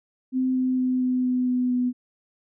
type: tone with pitch steps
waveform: sine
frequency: 258.1 / 256.5 / 254.8 / 253.2 / 251.6 / 250 / 248.4 Hz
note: C4 / C4 / C4 / B3 / B3 / B3 / B3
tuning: -23 / -34 / -46 / +43 / +32 / +21 / +10 cents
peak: -20 dBFS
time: 0.32-1.93 s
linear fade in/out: 50 ms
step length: 230 ms
effects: none